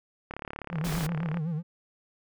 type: click train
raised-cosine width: 0.5 ms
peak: -21 dBFS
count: 39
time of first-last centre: 0.31-1.371 s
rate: 35.8 Hz
type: tone with vibrato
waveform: triangle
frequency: 162 Hz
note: E3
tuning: 30 cents flat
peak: -26 dBFS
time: 0.7-1.63 s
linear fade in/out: 50 ms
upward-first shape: sine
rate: 7.9 Hz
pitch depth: 130 cents each way
type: noise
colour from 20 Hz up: pink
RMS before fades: -35 dBFS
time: 0.84-1.07 s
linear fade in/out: 10 ms
effects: none